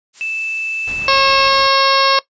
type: noise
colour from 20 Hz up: blue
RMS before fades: -34 dBFS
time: 0.13-1.03 s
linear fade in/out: 50 ms
type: tone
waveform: sine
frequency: 2637 Hz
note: E7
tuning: in tune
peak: -19 dBFS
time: 0.21-1.48 s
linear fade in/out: 0 ms
type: noise with tremolo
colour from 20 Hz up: pink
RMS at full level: -32 dBFS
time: 0.87-1.67 s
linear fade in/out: 5 ms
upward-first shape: sine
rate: 7.5 Hz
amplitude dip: 30%
type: harmonic tone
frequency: 543 Hz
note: C#5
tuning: 36 cents flat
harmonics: 1 / 2 / 3 / 4 / 5 / 6 / 7 / 8 / 9 / 10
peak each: -17 / -14 / -22 / -23 / -22 / -25 / -23 / -20 / -27 / -21 dBFS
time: 1.08-2.19 s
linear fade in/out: 2 ms
effects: noise-tail reverb RT60 0.1 s tail -18 dB re dry + resampled to 16000 Hz